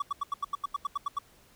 triangle tone bursts, 1139 Hz, C#6, 47 cents sharp, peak -25 dBFS, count 12, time 0-1.188 s, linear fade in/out 5 ms, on 22 ms, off 84 ms, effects pink hiss -60 dBFS RMS until 1.55 s

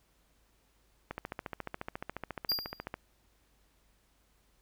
click train, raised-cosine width 0.5 ms, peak -22 dBFS, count 27, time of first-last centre 1.11-2.941 s, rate 14.2 Hz
square tone with exponential decay, 4790 Hz, D8, 33 cents sharp, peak -26 dBFS, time 2.49-2.84 s, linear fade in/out 5 ms, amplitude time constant 75 ms
effects added 50 Hz sine -70 dBFS peak until 4.61 s + pink hiss -71 dBFS RMS until 4.61 s

